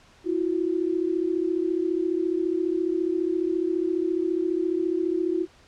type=tone pair together; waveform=sine; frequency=329.6 / 364.2 Hz; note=E4 / F#4; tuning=0 / -27 cents; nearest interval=major second; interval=173 cents; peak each=-25 dBFS; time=0.24-5.47 s; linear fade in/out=50 ms; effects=pink hiss -55 dBFS RMS until 5.67 s + low-pass 6000 Hz 12 dB/octave